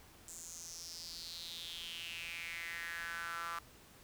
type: tone with high-pass filter sweep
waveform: sawtooth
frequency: 168.7 Hz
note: E3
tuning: 40 cents sharp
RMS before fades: -45 dBFS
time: 0.28-3.59 s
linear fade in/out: 2 ms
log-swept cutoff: 7500 to 1200 Hz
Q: 5.5
effects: pink hiss -60 dBFS RMS until 4.03 s